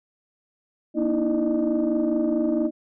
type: tone cluster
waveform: sine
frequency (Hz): 237.6 / 298.9 / 323.4 / 607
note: A#3 / D4 / E4 / D#5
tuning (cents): +33 / +31 / -33 / -43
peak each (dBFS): -25 / -25 / -22 / -27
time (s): 0.94-2.71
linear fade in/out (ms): 50
effects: tanh soft clip ceiling -14 dBFS